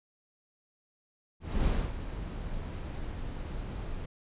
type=noise with ADSR envelope; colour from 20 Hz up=brown; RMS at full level=-26 dBFS; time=1.4-4.06 s; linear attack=260 ms; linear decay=270 ms; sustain=-11 dB; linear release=7 ms; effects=resampled to 8000 Hz